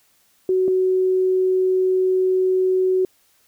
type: tone pair in turn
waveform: sine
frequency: 372.8 / 372.8 Hz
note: F#4 / F#4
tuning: +13 / +13 cents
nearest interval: unison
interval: 0 cents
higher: neither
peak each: -15 dBFS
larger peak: neither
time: 0.49-0.68 / 0.68-3.05 s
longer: second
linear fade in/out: 2 ms
effects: white hiss -60 dBFS RMS until 3.47 s